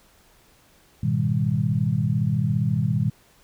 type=tone cluster; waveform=sine; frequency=104.2 / 121.8 / 156.3 / 197.3 Hz; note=G#2 / B2 / D#3 / G3; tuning=+6 / -24 / +8 / +11 cents; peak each=-28 / -23 / -24 / -27 dBFS; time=1.03-3.1 s; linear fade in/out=5 ms; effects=pink hiss -57 dBFS RMS until 3.43 s